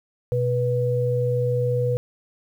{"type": "tone pair together", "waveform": "sine", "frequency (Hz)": [124.02, 490.1], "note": ["B2", "B4"], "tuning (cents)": [8, -13], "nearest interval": "2 octaves", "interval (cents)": 2379, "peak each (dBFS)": -22, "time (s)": [0.32, 1.97], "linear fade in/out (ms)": 0, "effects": ["9-bit"]}